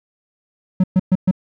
triangle tone bursts, 185 Hz, F#3, in tune, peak -8 dBFS, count 4, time 0.8-1.312 s, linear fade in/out 5 ms, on 38 ms, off 120 ms, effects none

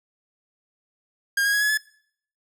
45% pulse tone with pitch steps, 1616 / 1641.4 / 1667.2 / 1693.4 / 1720 Hz, G#6 / G#6 / G#6 / G#6 / A6, -48 / -21 / +6 / +33 / -40 cents, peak -19 dBFS, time 1.37-1.775 s, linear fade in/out 5 ms, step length 81 ms, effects noise-tail reverb RT60 0.6 s tail -21 dB re dry

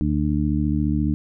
harmonic tone, 74.5 Hz, D2, 25 cents sharp, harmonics 1 / 2 / 3 / 4, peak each -24 / -24 / -24 / -24 dBFS, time 0.01-1.14 s, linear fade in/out 0 ms, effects none

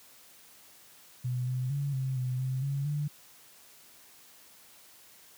sine tone with pitch steps, 125 / 127.6 / 141.3 / 131.9 / 127 / 130.3 / 139.2 / 147.2 Hz, B2 / C3 / C#3 / C3 / B2 / C3 / C#3 / D3, +21 / -43 / +34 / +14 / +49 / -7 / +8 / +4 cents, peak -28 dBFS, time 1.24-3.08 s, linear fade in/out 10 ms, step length 230 ms, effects white hiss -56 dBFS RMS until 5.37 s + high-pass 80 Hz 12 dB/octave

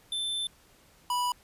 square tone pair in turn, 3539 / 982.5 Hz, A7 / B5, +9 / -9 cents, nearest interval octave + minor seventh, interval 2218 cents, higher first, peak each -30 / -27 dBFS, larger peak second, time 0.12-0.47 / 1.1-1.32 s, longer first, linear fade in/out 2 ms, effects pink hiss -60 dBFS RMS until 1.43 s + resampled to 32000 Hz

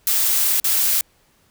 blue noise with dropouts, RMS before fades -18 dBFS, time 0.07-1.01 s, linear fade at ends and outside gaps 1 ms, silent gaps 0.6-0.643 s, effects pink hiss -59 dBFS RMS until 1.5 s

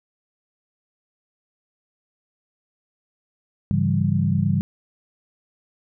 sine tone cluster, 102 / 140.8 / 167.2 / 196.3 Hz, G#2 / C#3 / E3 / G3, -31 / +27 / +25 / +3 cents, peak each -23 dBFS, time 3.71-4.61 s, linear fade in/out 0 ms, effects none

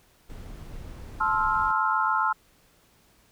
brown noise, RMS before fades -40 dBFS, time 0.29-1.72 s, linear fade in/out 10 ms
sine chord, F major seventh, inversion first, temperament just, 873.1 / 1047.7 / 1309.6 / 1396.9 Hz, A5 / C6 / E6 / F6, -14 / +2 / -12 / 0 cents, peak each -27 dBFS, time 1.2-2.33 s, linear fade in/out 10 ms
effects pink hiss -61 dBFS RMS until 3.31 s

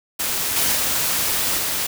white noise with level steps, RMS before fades -23 / -19 / -21 / -23 dBFS, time 0.19-1.87 s, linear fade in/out 10 ms, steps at 0.56 / 0.75 / 1.58 s, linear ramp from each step 5 ms, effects none

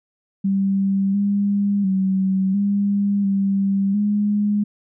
sine tone with pitch steps, 195.3 / 201.7 / 190.6 / 201.4 / 196.4 / 206.8 Hz, G3 / G3 / G3 / G3 / G3 / G#3, -6 / +50 / -48 / +47 / +4 / -7 cents, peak -16 dBFS, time 0.44-4.64 s, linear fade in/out 10 ms, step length 700 ms, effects none

